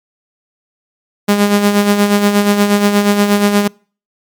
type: tone with tremolo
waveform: sawtooth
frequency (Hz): 204.3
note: G#3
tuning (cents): -28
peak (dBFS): -3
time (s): 1.28-3.68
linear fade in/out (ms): 10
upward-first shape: sine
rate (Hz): 8.4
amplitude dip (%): 55
effects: noise-tail reverb RT60 0.4 s tail -26 dB re dry + MP3 96 kbps